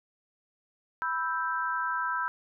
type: chord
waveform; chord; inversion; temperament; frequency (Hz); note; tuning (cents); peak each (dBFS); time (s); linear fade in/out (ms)
sine; E minor; second; equal; 987.8 / 1318.5 / 1568; B5 / E6 / G6; 0 / 0 / 0; -32; 1.02-2.28; 0
effects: none